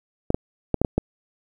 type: clicks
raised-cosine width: 2 ms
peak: -6 dBFS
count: 6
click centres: 0.304 / 0.345 / 0.743 / 0.816 / 0.848 / 0.98 s
effects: 8-bit